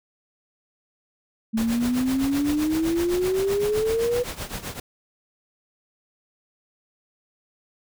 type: exponential sweep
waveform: sine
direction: up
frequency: 220.1 to 493.9 Hz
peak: -20 dBFS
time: 1.53-4.24 s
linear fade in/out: 20 ms
type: noise with tremolo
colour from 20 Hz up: pink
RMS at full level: -30 dBFS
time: 1.57-4.8 s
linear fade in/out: 5 ms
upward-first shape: triangle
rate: 7.8 Hz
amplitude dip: 85%
effects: none